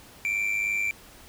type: tone with amplitude modulation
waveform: triangle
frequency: 2349 Hz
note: D7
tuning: in tune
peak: -20 dBFS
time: 0.25-0.91 s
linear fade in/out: 0 ms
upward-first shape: sine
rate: 103 Hz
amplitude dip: 60%
effects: pink hiss -50 dBFS RMS until 1.28 s